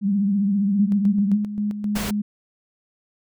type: tone with vibrato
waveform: sine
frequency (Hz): 200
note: G3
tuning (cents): +35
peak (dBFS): -17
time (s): 0.01-1.39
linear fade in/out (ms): 50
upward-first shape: triangle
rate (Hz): 15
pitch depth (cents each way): 85
type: tone with tremolo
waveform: sine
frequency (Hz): 207.7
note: G#3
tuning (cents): 0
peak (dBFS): -20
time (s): 0.79-2.22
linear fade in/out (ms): 10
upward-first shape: square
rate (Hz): 3.8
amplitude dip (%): 55
type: noise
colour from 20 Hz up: pink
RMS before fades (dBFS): -28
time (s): 1.95-2.11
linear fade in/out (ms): 10
effects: none